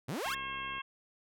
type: exponential sweep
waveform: sawtooth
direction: up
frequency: 110 to 1922 Hz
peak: -31 dBFS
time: 0.08-0.35 s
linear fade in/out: 10 ms
type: harmonic tone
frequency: 539 Hz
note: C#5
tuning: 49 cents flat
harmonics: 2 / 3 / 4 / 5 / 6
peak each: -40 / -44 / -45 / -43 / -46 dBFS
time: 0.24-0.82 s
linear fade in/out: 10 ms
type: click train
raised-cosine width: 2 ms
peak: -40 dBFS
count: 36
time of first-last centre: 0.26-0.782 s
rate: 67.1 Hz
effects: none